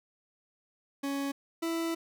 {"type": "tone pair in turn", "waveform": "40% pulse", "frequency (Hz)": [278.2, 330.8], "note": ["C#4", "E4"], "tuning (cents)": [6, 6], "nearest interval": "minor third", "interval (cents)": 300, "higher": "second", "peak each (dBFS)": [-30, -29], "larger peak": "second", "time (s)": [[1.03, 1.32], [1.62, 1.95]], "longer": "second", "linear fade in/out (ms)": 10, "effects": []}